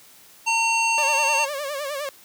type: harmonic tone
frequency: 910 Hz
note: A#5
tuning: 42 cents flat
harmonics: 1 / 3 / 5 / 7 / 9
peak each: -22 / -21 / -33 / -29 / -35 dBFS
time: 0.46-1.46 s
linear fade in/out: 20 ms
type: tone with vibrato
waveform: sawtooth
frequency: 570 Hz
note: C#5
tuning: 48 cents sharp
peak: -23 dBFS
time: 0.98-2.09 s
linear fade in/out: 0 ms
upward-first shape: sine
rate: 9.8 Hz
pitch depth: 97 cents each way
effects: white hiss -50 dBFS RMS until 2.24 s + high-pass 100 Hz 12 dB/octave